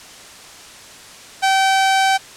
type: tone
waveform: sawtooth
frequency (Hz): 771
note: G5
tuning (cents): -29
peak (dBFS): -9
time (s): 1.42-2.18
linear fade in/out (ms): 20
effects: white hiss -39 dBFS RMS until 2.36 s + low-pass 8000 Hz 12 dB/octave